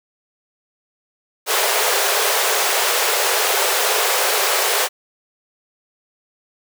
pink high-pass noise, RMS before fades -18 dBFS, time 1.46-4.89 s, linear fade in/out 50 ms, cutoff 390 Hz, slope 96 dB/octave, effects none

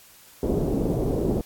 white low-pass noise, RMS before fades -24 dBFS, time 0.43-1.41 s, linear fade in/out 2 ms, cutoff 470 Hz, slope 24 dB/octave, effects white hiss -51 dBFS RMS until 1.45 s + AAC 64 kbps

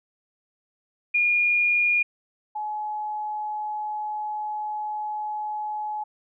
sine tone pair in turn, 2428 / 848.1 Hz, D#7 / G#5, -43 / +36 cents, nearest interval octave + tritone, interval 1821 cents, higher first, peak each -18 / -27 dBFS, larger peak first, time 1.14-2.03 / 2.55-6.04 s, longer second, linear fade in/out 10 ms, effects none

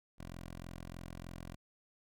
10% pulse tone, 43.28 Hz, F1, 15 cents flat, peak -37 dBFS, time 0.18-1.56 s, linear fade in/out 20 ms, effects none

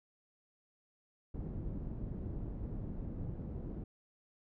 pink low-pass noise, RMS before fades -41 dBFS, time 1.34-3.84 s, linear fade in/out 5 ms, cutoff 280 Hz, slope 12 dB/octave, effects none

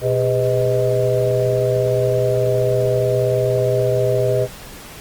sine tone cluster, 122.4 / 404.6 / 504 / 628 Hz, B2 / G#4 / B4 / D#5, -15 / -45 / +35 / +16 cents, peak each -20 dBFS, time 0.01-4.48 s, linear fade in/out 50 ms, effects pink hiss -37 dBFS RMS until 5 s + Opus 24 kbps

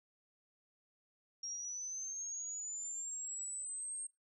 sine linear sweep, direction up, 5588 to 8550 Hz, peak -40 dBFS, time 1.43-4.07 s, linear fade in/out 5 ms, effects noise-tail reverb RT60 0.2 s tail -23 dB re dry

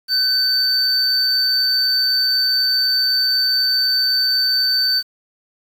triangle tone pair together, 1523 / 4564 Hz, F#6 / C#8, +50 / +50 cents, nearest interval octave + perfect fifth, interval 1900 cents, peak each -23 / -13 dBFS, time 0.08-5.03 s, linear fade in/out 50 ms, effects tanh soft clip ceiling -7 dBFS + 7-bit

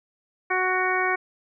harmonic tone with a mistuned harmonic, 370 Hz, F#4, in tune, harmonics 1 / 2 / 3 / 4 / 5 / 6, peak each -28 / -28 / -28 / -28 / -28 / -28 dBFS, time 0.5-1.16 s, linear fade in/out 10 ms, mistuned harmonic 6, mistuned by +16 cents, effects none

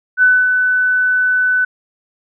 sine tone with ADSR envelope, 1500 Hz, F#6, 23 cents sharp, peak -6 dBFS, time 0.17-1.65 s, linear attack 55 ms, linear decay 240 ms, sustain -5 dB, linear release 7 ms, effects none

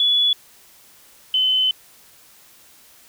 sine tone pair in turn, 3415 / 3042 Hz, G#7 / F#7, +48 / +47 cents, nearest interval major second, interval 201 cents, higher first, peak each -14 / -15 dBFS, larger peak first, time 0-0.33 / 1.34-1.71 s, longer second, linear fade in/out 2 ms, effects white hiss -50 dBFS RMS until 3.08 s

